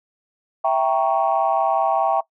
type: chord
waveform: sine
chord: E diminished seventh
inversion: none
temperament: equal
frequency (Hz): 659.3 / 784 / 932.3 / 1108.7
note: E5 / G5 / Bb5 / Db6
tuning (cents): 0 / 0 / 0 / 0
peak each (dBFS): -20 / -19 / -24 / -24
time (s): 0.64-2.21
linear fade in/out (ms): 10
effects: noise-tail reverb RT60 0.1 s tail -20 dB re dry + tanh soft clip ceiling -7 dBFS